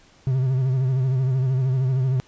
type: tone with vibrato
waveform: triangle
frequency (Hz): 130.4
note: C3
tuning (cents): -5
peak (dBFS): -16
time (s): 0.27-2.2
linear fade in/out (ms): 0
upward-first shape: sine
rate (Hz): 13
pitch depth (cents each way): 62
effects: pink hiss -54 dBFS RMS until 2.27 s + resampled to 16000 Hz